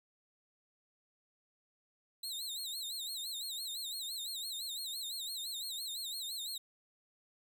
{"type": "tone with vibrato", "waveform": "sawtooth", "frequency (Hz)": 3951, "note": "B7", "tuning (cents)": 0, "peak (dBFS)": -36, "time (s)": [2.23, 6.58], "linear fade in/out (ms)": 5, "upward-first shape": "sine", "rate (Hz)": 5.9, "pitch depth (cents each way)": 150, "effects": []}